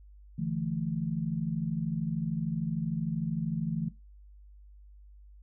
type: chord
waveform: sine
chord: D suspended second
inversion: none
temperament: equal with one note detuned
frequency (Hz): 146.83 / 166.83 / 220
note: D3 / E3 / A3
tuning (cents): 0 / +21 / 0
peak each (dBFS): -34 / -32 / -35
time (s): 0.38-3.89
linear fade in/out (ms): 10
effects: noise-tail reverb RT60 0.2 s tail -18 dB re dry + added 50 Hz sine -50 dBFS peak until 5.42 s